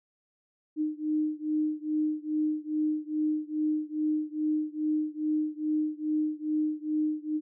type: beating tone pair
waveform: sine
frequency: 305.5 / 307.9 Hz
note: D#4 / D#4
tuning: -32 / -18 cents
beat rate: 2.4 Hz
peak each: -29 / -30 dBFS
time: 0.76-7.41 s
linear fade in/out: 50 ms
effects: none